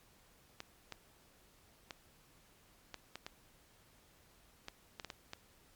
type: clicks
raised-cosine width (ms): 0.2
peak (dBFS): -26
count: 11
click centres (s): 0.604 / 0.923 / 1.908 / 2.943 / 3.156 / 3.265 / 4.684 / 4.998 / 5.047 / 5.102 / 5.334
effects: pink hiss -66 dBFS RMS until 5.75 s + MP3 96 kbps